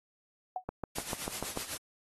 sine tone with exponential decay, 740 Hz, F#5, in tune, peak -28 dBFS, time 0.56-0.64 s, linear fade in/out 2 ms, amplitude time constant 17 ms
click train, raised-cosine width 1 ms, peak -21 dBFS, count 7, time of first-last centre 0.69-1.574 s, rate 6.79 Hz
white noise with tremolo, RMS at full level -37 dBFS, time 0.95-1.78 s, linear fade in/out 10 ms, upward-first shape sine, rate 8 Hz, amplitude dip 65%
effects AAC 32 kbps

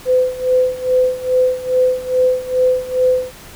sine tone with tremolo, 508 Hz, B4, 49 cents sharp, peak -9 dBFS, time 0.05-3.32 s, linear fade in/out 50 ms, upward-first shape sine, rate 2.4 Hz, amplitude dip 85%, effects pink hiss -38 dBFS RMS until 3.55 s

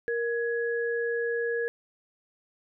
sine tone pair together, 468.9 / 1674.5 Hz, A#4 / G#6, +10 / +14 cents, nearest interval octave + minor seventh, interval 2204 cents, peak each -27 / -32 dBFS, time 0.08-1.68 s, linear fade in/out 0 ms, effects none

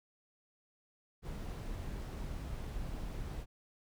brown noise, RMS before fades -41 dBFS, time 1.22-3.46 s, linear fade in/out 50 ms, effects none

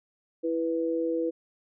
sine tone pair together, 330.6 / 492.5 Hz, E4 / B4, +5 / -5 cents, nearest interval perfect fifth, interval 690 cents, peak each -28 dBFS, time 0.43-1.31 s, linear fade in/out 20 ms, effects none

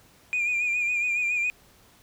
sine tone with vibrato, 2428 Hz, D#7, 43 cents flat, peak -21 dBFS, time 0.33-1.5 s, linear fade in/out 0 ms, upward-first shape sine, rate 7.2 Hz, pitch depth 45 cents each way, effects tanh soft clip ceiling -21 dBFS + pink hiss -57 dBFS RMS until 2.02 s

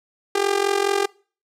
sawtooth tone with amplitude modulation, 400 Hz, G4, 35 cents sharp, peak -11 dBFS, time 0.35-1.06 s, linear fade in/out 5 ms, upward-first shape sine, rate 44.7 Hz, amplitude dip 85%, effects noise-tail reverb RT60 0.4 s tail -24 dB re dry + low-pass 10000 Hz 12 dB/octave

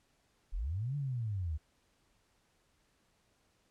sine linear two-way sweep, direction up then down, 30.87 to 146.83 to 71.5 Hz, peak -33 dBFS, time 0.52-1.58 s, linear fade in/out 20 ms, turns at 0.96 s, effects pink hiss -73 dBFS RMS until 3.7 s + low-pass 10000 Hz 12 dB/octave

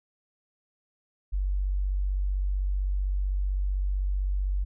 sine tone, 47.85 Hz, G1, 41 cents flat, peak -24 dBFS, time 1.32-4.65 s, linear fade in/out 20 ms, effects none

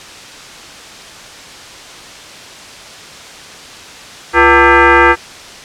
sine tone with frequency modulation, 346.5 Hz, F4, 14 cents flat, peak -4 dBFS, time 4.33-5.16 s, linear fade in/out 50 ms, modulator 416 Hz, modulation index 4.2, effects white hiss -32 dBFS RMS until 5.64 s + low-pass 6000 Hz 12 dB/octave

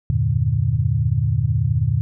sine chord, E half-diminished seventh, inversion none, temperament equal, 82.41 / 98 / 116.54 / 146.83 Hz, E2 / G2 / Bb2 / D3, 0 / 0 / 0 / 0 cents, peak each -24 / -23 / -19 / -22 dBFS, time 0.1-2.01 s, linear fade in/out 0 ms, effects none

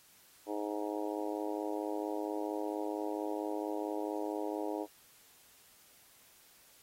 harmonic tone, 104.4 Hz, G#2, 10 cents sharp, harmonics 3 / 4 / 5 / 6 / 7 / 8 / 9, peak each -38 / -40 / -42 / -44 / -45 / -46 / -47 dBFS, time 0.46-4.87 s, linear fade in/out 50 ms, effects white hiss -62 dBFS RMS until 6.82 s + AAC 48 kbps

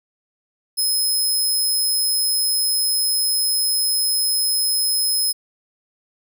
20% pulse tone, 5130 Hz, E8, 48 cents flat, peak -12 dBFS, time 0.77-5.33 s, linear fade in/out 20 ms, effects none

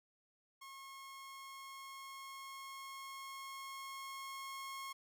sawtooth tone with level ramp, 1084 Hz, C#6, 39 cents flat, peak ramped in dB -47 to -40 dBFS, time 0.61-4.93 s, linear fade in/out 10 ms, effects none

